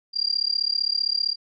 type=tone with amplitude modulation; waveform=sine; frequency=4772 Hz; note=D8; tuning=27 cents sharp; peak=-17 dBFS; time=0.13-1.36 s; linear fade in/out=50 ms; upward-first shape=sine; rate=35.4 Hz; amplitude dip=100%; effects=none